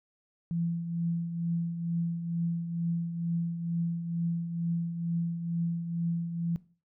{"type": "tone with tremolo", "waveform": "sine", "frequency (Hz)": 169, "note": "E3", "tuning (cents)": 43, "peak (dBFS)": -26, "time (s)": [0.51, 6.56], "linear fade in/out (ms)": 0, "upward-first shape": "triangle", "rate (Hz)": 2.2, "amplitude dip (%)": 60, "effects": ["noise-tail reverb RT60 0.4 s tail -19 dB re dry"]}